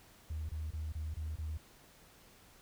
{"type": "tone bursts", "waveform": "sine", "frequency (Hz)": 77.78, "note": "D#2", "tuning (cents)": 0, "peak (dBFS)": -35, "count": 6, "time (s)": [0.3, 1.575], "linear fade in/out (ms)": 5, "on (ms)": 190, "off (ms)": 27, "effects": ["tanh soft clip ceiling -33 dBFS", "pink hiss -61 dBFS RMS until 2.61 s"]}